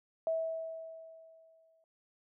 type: tone with exponential decay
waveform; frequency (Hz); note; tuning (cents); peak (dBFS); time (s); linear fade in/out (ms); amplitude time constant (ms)
sine; 650; E5; -24; -28; 0.27-1.84; 1; 340
effects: none